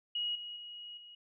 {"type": "tone with level steps", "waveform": "sine", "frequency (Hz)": 2897, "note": "F#7", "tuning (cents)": -37, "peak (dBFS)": [-32, -41, -44, -50], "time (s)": [0.15, 1.15], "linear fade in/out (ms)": 5, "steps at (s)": [0.35, 0.56, 0.97], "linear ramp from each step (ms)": 5, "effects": []}